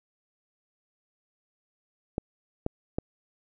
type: clicks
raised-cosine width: 2 ms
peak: -14 dBFS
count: 3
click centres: 2.181 / 2.664 / 2.985 s
effects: none